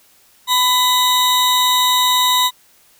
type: tone pair together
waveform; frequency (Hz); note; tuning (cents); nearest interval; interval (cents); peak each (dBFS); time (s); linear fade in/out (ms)
40% pulse; 1000 / 3778; B5 / A#7; +21 / +22; octave + major seventh; 2301; -14; 0.47-2.51; 50
effects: white hiss -52 dBFS RMS until 2.99 s